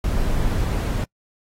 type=noise; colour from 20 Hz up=brown; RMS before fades=-21 dBFS; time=0.04-1.04 s; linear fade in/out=2 ms; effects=noise-tail reverb RT60 0.1 s tail -26 dB re dry + AAC 48 kbps